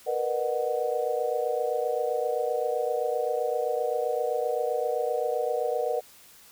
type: chord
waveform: sine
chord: B major seventh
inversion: third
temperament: equal with one note detuned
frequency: 466.2 / 493.9 / 606.6 / 740 Hz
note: A#4 / B4 / D#5 / F#5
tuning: 0 / 0 / -44 / 0 cents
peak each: -30 / -29 / -31 / -32 dBFS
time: 0.06-6.01 s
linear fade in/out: 20 ms
effects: white hiss -53 dBFS RMS until 6.51 s